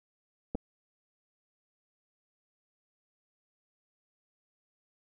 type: clicks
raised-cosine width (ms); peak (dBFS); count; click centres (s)
2; -21; 2; 0.549 / 0.553
effects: none